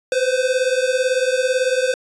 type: beating tone pair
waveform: square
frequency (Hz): 504 / 522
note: B4 / C5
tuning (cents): +35 / -4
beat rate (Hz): 18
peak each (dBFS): -20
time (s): 0.12-1.94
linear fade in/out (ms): 2
effects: resampled to 22050 Hz